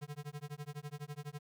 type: tone with tremolo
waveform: square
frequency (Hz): 146.83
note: D3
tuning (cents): 0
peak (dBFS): -40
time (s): 0.01-1.39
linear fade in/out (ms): 20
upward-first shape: sine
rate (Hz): 12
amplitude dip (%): 100
effects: 12-bit